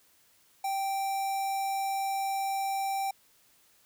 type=tone with notch filter; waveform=square; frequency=782 Hz; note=G5; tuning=4 cents flat; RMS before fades=-31 dBFS; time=0.64-3.11 s; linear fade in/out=5 ms; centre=3200 Hz; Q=1.1; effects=white hiss -64 dBFS RMS until 3.85 s